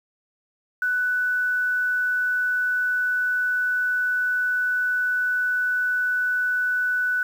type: tone with quantisation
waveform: sine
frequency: 1489 Hz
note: F#6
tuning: 11 cents sharp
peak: -20 dBFS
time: 0.82-7.23 s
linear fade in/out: 2 ms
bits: 8
effects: none